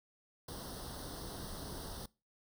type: noise with comb filter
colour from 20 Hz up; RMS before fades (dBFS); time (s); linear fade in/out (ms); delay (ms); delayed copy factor
pink; -45; 0.48-2.06; 5; 0.21; +0.9
effects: noise-tail reverb RT60 0.3 s tail -23 dB re dry